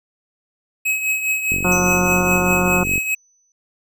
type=tone with tremolo; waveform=square; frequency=2556 Hz; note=D#7; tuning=46 cents sharp; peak=-16 dBFS; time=0.85-3.15 s; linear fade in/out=10 ms; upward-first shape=triangle; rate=4.9 Hz; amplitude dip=65%
type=click train; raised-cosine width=3 ms; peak=-14 dBFS; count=69; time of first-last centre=1.52-2.979 s; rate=46.6 Hz
type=harmonic tone; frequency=180.1 Hz; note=F#3; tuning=46 cents flat; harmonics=1 / 2 / 3 / 4 / 5 / 6 / 7 / 8; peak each=-20 / -23 / -25 / -26 / -27 / -28 / -28 / -29 dBFS; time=1.64-2.84 s; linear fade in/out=10 ms
type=tone with exponential decay; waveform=sine; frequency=6000 Hz; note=F#8; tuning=23 cents sharp; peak=-21 dBFS; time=1.72-3.52 s; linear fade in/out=1 ms; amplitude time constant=390 ms
effects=none